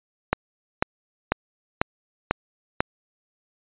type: click train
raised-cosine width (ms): 0.5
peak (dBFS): -3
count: 6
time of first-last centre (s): 0.33-2.805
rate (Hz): 2.02
effects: resampled to 8000 Hz